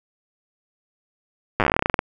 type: slowing click train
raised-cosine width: 0.5 ms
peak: -3 dBFS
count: 18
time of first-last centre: 1.6-1.991 s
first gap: 8 ms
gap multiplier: 1.12
effects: none